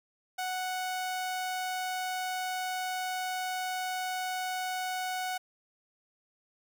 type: tone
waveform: sawtooth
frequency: 740 Hz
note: F#5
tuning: in tune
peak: -28 dBFS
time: 0.38-5.38 s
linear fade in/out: 10 ms
effects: none